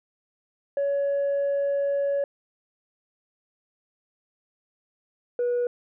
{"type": "tone pair in turn", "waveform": "sine", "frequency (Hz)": [562, 485.7], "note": ["C#5", "B4"], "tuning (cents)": [24, -29], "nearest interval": "minor third", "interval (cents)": 253, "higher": "first", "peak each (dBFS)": -20, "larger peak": "neither", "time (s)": [[0.77, 2.24], [5.39, 5.67]], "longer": "first", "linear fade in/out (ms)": 2, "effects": ["tanh soft clip ceiling -20 dBFS"]}